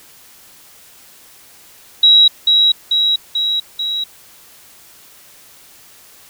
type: tone with echo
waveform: sine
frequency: 3865 Hz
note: B7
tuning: 38 cents flat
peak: -5 dBFS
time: 2.03-2.28 s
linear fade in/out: 5 ms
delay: 440 ms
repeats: 4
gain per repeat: -3 dB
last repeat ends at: 4.04 s
effects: white hiss -44 dBFS RMS until 6.29 s